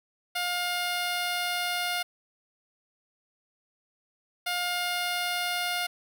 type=tone pair in turn; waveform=10% pulse; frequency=710 / 710 Hz; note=F5 / F5; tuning=+28 / +28 cents; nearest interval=unison; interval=0 cents; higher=neither; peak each=-19 dBFS; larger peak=neither; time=0.35-2.03 / 4.46-5.87 s; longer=first; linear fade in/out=10 ms; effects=none